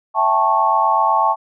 sine chord, A dominant seventh, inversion second, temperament just, 660 / 792 / 880 / 1100 Hz, E5 / G5 / A5 / C#6, +2 / +18 / 0 / -14 cents, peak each -22 / -20 / -16 / -17 dBFS, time 0.14-1.36 s, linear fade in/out 50 ms, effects none

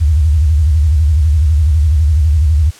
sine tone with vibrato, 76.3 Hz, D#2, 33 cents flat, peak -7 dBFS, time 0-2.71 s, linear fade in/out 20 ms, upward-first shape square, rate 12 Hz, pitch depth 130 cents each way, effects white hiss -39 dBFS RMS until 2.79 s + low-pass 9000 Hz 12 dB/octave

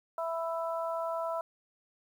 harmonic tone, 330.4 Hz, E4, 4 cents sharp, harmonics 2 / 3 / 4, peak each -33 / -37 / -39 dBFS, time 0.18-1.41 s, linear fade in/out 2 ms, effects 10-bit

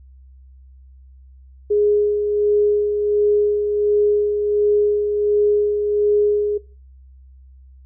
sine tone with tremolo, 415.3 Hz, G#4, in tune, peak -12 dBFS, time 1.7-6.58 s, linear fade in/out 10 ms, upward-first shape sine, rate 1.4 Hz, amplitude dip 45%, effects noise-tail reverb RT60 0.4 s tail -21 dB re dry + added 65 Hz sine -42 dBFS peak until 7.85 s

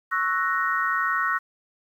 sine chord, F# dominant seventh, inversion second, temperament equal, 1108.7 / 1318.5 / 1480 / 1864.7 Hz, C#6 / E6 / F#6 / A#6, 0 / 0 / 0 / 0 cents, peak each -27 dBFS, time 0.11-1.39 s, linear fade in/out 20 ms, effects 9-bit

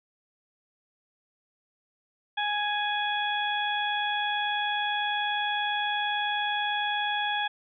harmonic tone with a mistuned harmonic, 830.6 Hz, G#5, in tune, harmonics 1 / 2 / 3 / 4, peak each -29 / -31 / -36 / -32 dBFS, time 2.37-7.48 s, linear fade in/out 10 ms, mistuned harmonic 4, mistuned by +21 cents, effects none

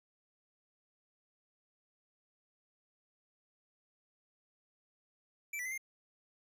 square tone with pitch steps, 2327 / 1968 / 2053 / 2116 Hz, D7 / B6 / C7 / C7, -17 / -7 / -33 / +19 cents, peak -38 dBFS, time 5.53-5.778 s, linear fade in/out 5 ms, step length 62 ms, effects none

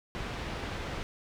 pink low-pass noise, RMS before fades -37 dBFS, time 0.15-1.03 s, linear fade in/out 0 ms, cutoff 3400 Hz, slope 12 dB/octave, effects none

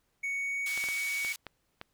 triangle tone with pitch glide, 2227 to 2245 Hz, C#7 to C#7, +7 to +21 cents, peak -29 dBFS, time 0.23-1.33 s, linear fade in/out 10 ms, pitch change +14 cents, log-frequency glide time 0.35-0.88 s
white band-pass noise, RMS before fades -41 dBFS, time 0.66-1.36 s, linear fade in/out 2 ms, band 1600 to 9700 Hz, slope 12 dB/octave
clicks, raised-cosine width 0.3 ms, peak -24 dBFS, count 6, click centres 0.776 / 0.84 / 0.887 / 1.248 / 1.467 / 1.814 s
effects pink hiss -75 dBFS RMS until 1.93 s

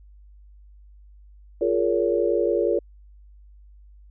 sine chord, Bb minor seventh, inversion second, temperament equal with one note detuned, 349.2 / 415.3 / 466.2 / 564.1 Hz, F4 / Ab4 / Bb4 / Db5, 0 / 0 / 0 / +30 cents, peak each -24 / -25 / -24 / -25 dBFS, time 1.61-2.79 s, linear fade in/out 5 ms, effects added 50 Hz sine -46 dBFS peak until 4.1 s

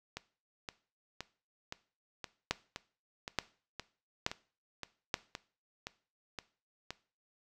two click trains, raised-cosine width 0.2 ms, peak -22 / -12 dBFS, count 14 / 4, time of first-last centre 0.17-6.906 / 2.51-5.142 s, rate 1.93 / 1.14 Hz, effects noise-tail reverb RT60 0.4 s tail -18 dB re dry

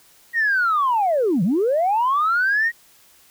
sine linear two-way sweep, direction down then up, 1905 to 156.3 to 1905 Hz, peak -15 dBFS, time 0.33-2.72 s, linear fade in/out 50 ms, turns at 1.43 s, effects tanh soft clip ceiling -12 dBFS + white hiss -53 dBFS RMS until 3.3 s

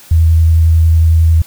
sine tone with vibrato, 81.4 Hz, E2, 21 cents flat, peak -5 dBFS, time 0.11-1.42 s, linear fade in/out 5 ms, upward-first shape sine, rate 11 Hz, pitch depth 13 cents each way, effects white hiss -39 dBFS RMS until 1.46 s

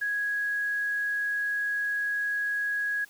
sine tone with quantisation, 1661.2 Hz, G#6, in tune, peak -26 dBFS, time 0.01-3.05 s, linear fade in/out 10 ms, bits 9, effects white hiss -56 dBFS RMS until 3.09 s

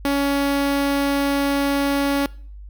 sawtooth tone with notch filter, 280.6 Hz, C#4, 21 cents sharp, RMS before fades -20 dBFS, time 0.05-2.26 s, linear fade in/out 0 ms, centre 7200 Hz, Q 2, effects noise-tail reverb RT60 0.5 s tail -22 dB re dry + added 50 Hz sine -35 dBFS peak until 2.69 s

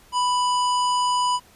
harmonic tone, 990 Hz, B5, 4 cents sharp, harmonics 1 / 3 / 5 / 7 / 9, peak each -19 / -29 / -33 / -36 / -38 dBFS, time 0.12-1.4 s, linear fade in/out 50 ms, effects pink hiss -53 dBFS RMS until 1.55 s + resampled to 32000 Hz

